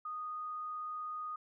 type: tone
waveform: sine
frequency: 1238 Hz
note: D#6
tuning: 9 cents flat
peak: -38 dBFS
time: 0.05-1.36 s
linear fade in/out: 5 ms
effects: none